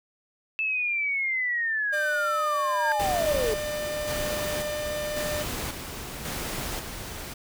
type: linear sweep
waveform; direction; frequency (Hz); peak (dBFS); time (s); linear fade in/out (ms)
sine; down; 2637 to 415.3; -24; 0.59-3.54; 0
type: tone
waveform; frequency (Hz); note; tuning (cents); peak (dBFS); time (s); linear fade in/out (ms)
45% pulse; 599; D5; +34; -29; 1.92-5.44; 20
type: tone with exponential growth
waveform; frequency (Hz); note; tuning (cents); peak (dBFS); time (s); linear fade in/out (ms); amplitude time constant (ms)
triangle; 1618; G#6; -46; -20; 2.41-2.92; 0; 110
type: noise with tremolo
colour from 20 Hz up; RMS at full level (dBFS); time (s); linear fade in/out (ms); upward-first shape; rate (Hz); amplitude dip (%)
pink; -32; 2.99-7.34; 10; square; 0.92; 45
effects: none